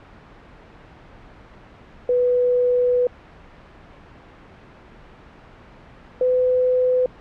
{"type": "tone pair in turn", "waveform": "sine", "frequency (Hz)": [493.9, 504.9], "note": ["B4", "B4"], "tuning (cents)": [0, 38], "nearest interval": "unison", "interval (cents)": 38, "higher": "second", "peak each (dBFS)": -15, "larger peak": "neither", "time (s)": [[2.09, 3.07], [6.21, 7.06]], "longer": "first", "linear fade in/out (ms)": 2, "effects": ["pink hiss -45 dBFS RMS until 7.2 s", "low-pass 2000 Hz 12 dB/octave"]}